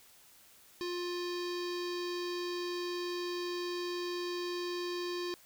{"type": "tone with low-pass filter", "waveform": "square", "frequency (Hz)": 352.9, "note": "F4", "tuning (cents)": 18, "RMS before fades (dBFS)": -37, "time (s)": [0.81, 5.34], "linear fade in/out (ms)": 0, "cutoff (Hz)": 4700, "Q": 3.5, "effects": ["white hiss -60 dBFS RMS until 5.45 s"]}